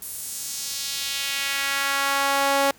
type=tone with high-pass filter sweep; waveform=sawtooth; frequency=277.2 Hz; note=C#4; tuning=in tune; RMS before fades=-25 dBFS; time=0.02-2.71 s; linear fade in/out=2 ms; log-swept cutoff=11000 to 570 Hz; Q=1.3; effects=pink hiss -52 dBFS RMS until 2.78 s + high-pass 60 Hz 12 dB/octave